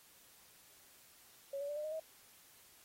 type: tone with pitch steps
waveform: sine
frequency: 554.4 / 570 / 586 / 602.5 / 619.4 / 636.8 Hz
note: C#5 / C#5 / D5 / D5 / D#5 / D#5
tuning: 0 / +48 / -4 / +44 / -8 / +40 cents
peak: -38 dBFS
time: 1.53-1.998 s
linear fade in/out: 5 ms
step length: 78 ms
effects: white hiss -63 dBFS RMS until 2.84 s + AAC 48 kbps